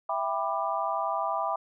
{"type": "chord", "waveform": "sine", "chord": "E minor seventh", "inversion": "none", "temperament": "just", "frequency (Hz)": [659.3, 791.1, 988.9, 1186.7], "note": ["E5", "G5", "B5", "D6"], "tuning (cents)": [0, 16, 2, 18], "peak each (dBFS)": -32, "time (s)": [0.09, 1.56], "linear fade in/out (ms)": 5, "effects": []}